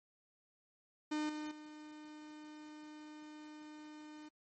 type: tone with level steps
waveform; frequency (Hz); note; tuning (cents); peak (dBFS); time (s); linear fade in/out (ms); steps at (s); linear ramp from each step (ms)
45% pulse; 303.7; D#4; -42; -35 / -41 / -50; 1.11-4.29; 10; 1.29 / 1.51; 5
effects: low-pass 8000 Hz 12 dB/octave + MP3 32 kbps